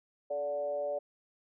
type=tone with frequency modulation; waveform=sine; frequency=580 Hz; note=D5; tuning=22 cents flat; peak=-31 dBFS; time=0.3-0.99 s; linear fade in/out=10 ms; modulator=149 Hz; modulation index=0.6; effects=none